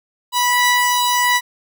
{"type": "tone pair together", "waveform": "sawtooth", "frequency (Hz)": [981.7, 1962], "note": ["B5", "B6"], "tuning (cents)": [-11, -12], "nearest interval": "octave", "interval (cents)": 1199, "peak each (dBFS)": [-11, -16], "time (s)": [0.32, 1.41], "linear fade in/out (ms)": 50, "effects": []}